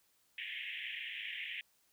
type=band-pass noise; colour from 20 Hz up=pink; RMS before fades=-43 dBFS; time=0.38-1.61 s; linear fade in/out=2 ms; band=1800 to 3300 Hz; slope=96 dB/octave; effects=white hiss -73 dBFS RMS until 1.92 s